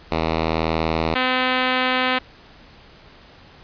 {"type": "tone pair in turn", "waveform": "5% pulse", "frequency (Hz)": [80.7, 255.6], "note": ["E2", "C4"], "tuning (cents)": [-36, -40], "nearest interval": "octave + minor sixth", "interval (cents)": 1996, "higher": "second", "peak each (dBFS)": [-8, -6], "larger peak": "second", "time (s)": [[0.11, 1.15], [1.15, 2.19]], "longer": "neither", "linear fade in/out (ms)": 10, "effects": ["pink hiss -47 dBFS RMS until 3.63 s", "resampled to 11025 Hz"]}